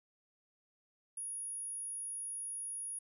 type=tone; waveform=sine; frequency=10400 Hz; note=E9; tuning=24 cents flat; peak=-39 dBFS; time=1.17-2.99 s; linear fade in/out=5 ms; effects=none